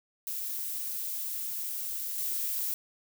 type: noise with level steps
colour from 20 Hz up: violet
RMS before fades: -35 / -32 dBFS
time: 0.27-2.74 s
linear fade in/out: 0 ms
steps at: 2.18 s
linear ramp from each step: 2 ms
effects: none